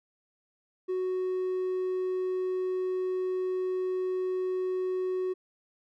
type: tone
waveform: triangle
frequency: 370 Hz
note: F#4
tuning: in tune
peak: -25 dBFS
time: 0.88-5.34 s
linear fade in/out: 20 ms
effects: tanh soft clip ceiling -21 dBFS

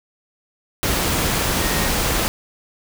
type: tone in noise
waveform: sine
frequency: 1863 Hz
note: A#6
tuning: 2 cents flat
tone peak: -30 dBFS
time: 1.61-1.88 s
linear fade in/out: 0 ms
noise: pink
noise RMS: -20 dBFS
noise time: 0.83-2.28 s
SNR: -13 dB
effects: none

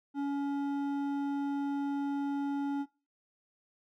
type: tone with hard clipping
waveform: triangle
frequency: 281.7 Hz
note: C#4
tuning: 28 cents sharp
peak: -32 dBFS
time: 0.14-2.86 s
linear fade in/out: 50 ms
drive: 12 dB
effects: noise-tail reverb RT60 0.3 s tail -18 dB re dry

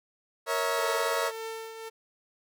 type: chord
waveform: 20% pulse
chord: A# diminished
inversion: none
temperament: equal with one note detuned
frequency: 466.2 / 554.4 / 647.9 Hz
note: A#4 / C#5 / E5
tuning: 0 / 0 / -30 cents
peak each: -26 dBFS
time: 0.46-1.32 s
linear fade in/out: 50 ms
type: tone with tremolo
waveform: sawtooth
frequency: 448.3 Hz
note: A4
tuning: 32 cents sharp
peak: -30 dBFS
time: 0.77-1.9 s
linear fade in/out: 20 ms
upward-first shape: triangle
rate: 1.8 Hz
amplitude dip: 60%
effects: none

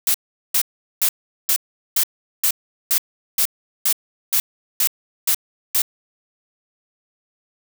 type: noise bursts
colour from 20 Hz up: blue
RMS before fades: -17 dBFS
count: 13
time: 0.07-5.819 s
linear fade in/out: 2 ms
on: 73 ms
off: 400 ms
effects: none

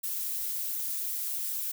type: noise with flanger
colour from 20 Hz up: violet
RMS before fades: -33 dBFS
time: 0.03-1.72 s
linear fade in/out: 10 ms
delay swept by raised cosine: 0.51 to 6.51 ms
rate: 2.7 Hz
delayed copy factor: +0.5
effects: none

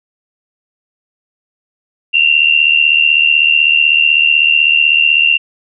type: tone pair together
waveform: sine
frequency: 2718 / 2794 Hz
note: F7 / F7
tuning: -48 / 0 cents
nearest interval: unison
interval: 48 cents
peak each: -10 dBFS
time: 2.13-5.38 s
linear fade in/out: 20 ms
effects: none

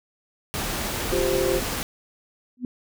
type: noise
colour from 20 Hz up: pink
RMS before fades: -28 dBFS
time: 0.54-1.83 s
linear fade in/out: 0 ms
type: chord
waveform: sine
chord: F suspended second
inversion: none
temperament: equal with one note detuned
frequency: 352.5 / 392 / 523.3 Hz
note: F4 / G4 / C5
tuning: +16 / 0 / 0 cents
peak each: -25 dBFS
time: 1.11-1.6 s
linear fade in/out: 20 ms
type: tone with exponential growth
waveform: sine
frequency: 247.4 Hz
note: B3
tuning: 3 cents sharp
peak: -21 dBFS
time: 2.57-2.65 s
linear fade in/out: 2 ms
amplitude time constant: 16 ms
effects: none

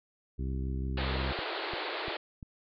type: harmonic tone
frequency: 65.7 Hz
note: C2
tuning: 8 cents sharp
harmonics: 1 / 2 / 3 / 4 / 5 / 6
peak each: -32 / -38 / -42 / -44 / -46 / -48 dBFS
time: 0.38-1.33 s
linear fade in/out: 20 ms
type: band-pass noise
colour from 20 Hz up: pink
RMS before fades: -36 dBFS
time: 0.97-2.17 s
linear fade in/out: 5 ms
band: 320 to 4500 Hz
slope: 96 dB/octave
type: click train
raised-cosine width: 5 ms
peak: -31 dBFS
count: 4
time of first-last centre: 1.39-2.428 s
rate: 2.89 Hz
effects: none

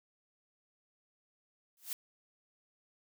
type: noise with exponential growth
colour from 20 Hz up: blue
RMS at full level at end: -34 dBFS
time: 1.77-1.93 s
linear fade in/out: 1 ms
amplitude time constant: 34 ms
effects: none

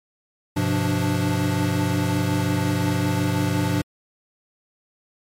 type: tone cluster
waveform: square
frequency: 99.9 / 126.6 / 174.4 / 294.1 Hz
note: G2 / B2 / F3 / D4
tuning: +33 / +43 / -2 / +3 cents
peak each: -26 dBFS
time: 0.56-3.82 s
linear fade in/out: 10 ms
effects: MP3 64 kbps

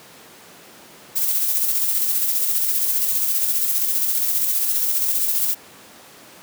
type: noise with tremolo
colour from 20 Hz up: violet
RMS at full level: -19 dBFS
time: 1.15-5.55 s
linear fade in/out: 20 ms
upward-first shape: square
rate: 15 Hz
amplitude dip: 30%
effects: pink hiss -44 dBFS RMS until 6.42 s + high-pass 200 Hz 12 dB/octave

